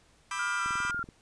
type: chord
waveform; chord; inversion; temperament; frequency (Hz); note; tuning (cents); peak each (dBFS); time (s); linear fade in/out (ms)
30% pulse; E minor seventh; second; just; 988.9 / 1186.7 / 1318.5 / 1582.2; B5 / D6 / E6 / G6; +2 / +18 / 0 / +16; -35 / -33 / -38 / -37; 0.31-0.91; 2
type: tone with vibrato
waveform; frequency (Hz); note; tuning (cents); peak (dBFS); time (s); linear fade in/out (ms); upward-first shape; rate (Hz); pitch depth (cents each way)
sine; 1396.9; F6; 0; -30; 0.39-1.03; 2; square; 2.5; 20
type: click train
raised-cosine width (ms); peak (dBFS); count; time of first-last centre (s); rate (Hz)
3; -32; 10; 0.66-1.089; 21
effects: pink hiss -63 dBFS RMS until 1.21 s + resampled to 22050 Hz